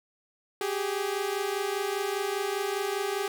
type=tone pair together; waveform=sawtooth; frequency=386.8 / 411.8 Hz; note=G4 / G#4; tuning=-23 / -15 cents; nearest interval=minor second; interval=108 cents; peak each=-27 dBFS; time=0.61-3.28 s; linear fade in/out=2 ms; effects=none